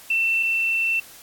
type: tone pair in turn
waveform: sine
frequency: 2685 / 2685 Hz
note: E7 / E7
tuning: +31 / +31 cents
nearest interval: unison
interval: 0 cents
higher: neither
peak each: -18 / -19 dBFS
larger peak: first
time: 0.1-0.43 / 0.43-1 s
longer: second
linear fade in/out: 5 ms
effects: white hiss -45 dBFS RMS until 1.22 s + AAC 64 kbps